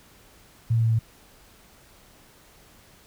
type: tone with pitch steps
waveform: sine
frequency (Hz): 114.8 / 114.01 / 113.22 / 112.44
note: A#2 / A#2 / A2 / A2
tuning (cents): -26 / -38 / +50 / +38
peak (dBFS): -18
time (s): 0.7-0.992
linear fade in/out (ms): 10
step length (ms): 73
effects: pink hiss -54 dBFS RMS until 3.06 s